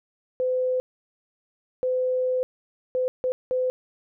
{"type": "tone bursts at uneven times", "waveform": "sine", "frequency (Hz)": 509, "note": "C5", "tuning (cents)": -48, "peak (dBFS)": -21, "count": 5, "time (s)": [[0.4, 0.8], [1.83, 2.43], [2.95, 3.08], [3.24, 3.32], [3.51, 3.7]], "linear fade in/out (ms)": 0, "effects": []}